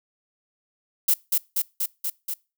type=noise with echo; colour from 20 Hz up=violet; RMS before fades=-19 dBFS; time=1.08-1.14 s; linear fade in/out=5 ms; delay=240 ms; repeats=5; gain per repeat=-2 dB; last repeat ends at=2.34 s; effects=noise-tail reverb RT60 0.3 s tail -24 dB re dry